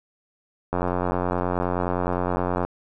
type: click train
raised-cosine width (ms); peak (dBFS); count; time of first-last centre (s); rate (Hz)
1; -10; 173; 0.73-2.65; 89.6
effects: none